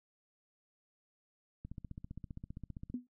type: click train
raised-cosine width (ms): 5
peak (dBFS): -32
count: 20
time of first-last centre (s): 1.65-2.9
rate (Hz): 15.2
type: tone with exponential decay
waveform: sine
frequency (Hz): 246.9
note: B3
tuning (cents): 0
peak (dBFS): -31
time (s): 2.94-3.07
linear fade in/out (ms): 2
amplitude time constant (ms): 27
effects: noise-tail reverb RT60 0.2 s tail -26 dB re dry